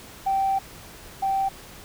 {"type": "tone pair in turn", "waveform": "sine", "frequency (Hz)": [778, 778], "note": ["G5", "G5"], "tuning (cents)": [-13, -13], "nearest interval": "unison", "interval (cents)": 0, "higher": "neither", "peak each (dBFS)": [-19, -20], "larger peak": "first", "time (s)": [[0.26, 0.59], [1.22, 1.49]], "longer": "first", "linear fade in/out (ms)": 10, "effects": ["tanh soft clip ceiling -15 dBFS", "pink hiss -44 dBFS RMS until 1.84 s"]}